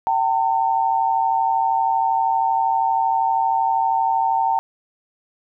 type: tone pair together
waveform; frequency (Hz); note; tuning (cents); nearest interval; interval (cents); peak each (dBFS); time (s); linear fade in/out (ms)
sine; 772.3 / 905; G5 / A5; -26 / +48; minor third; 274; -20 / -18; 0.07-4.59; 0
effects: none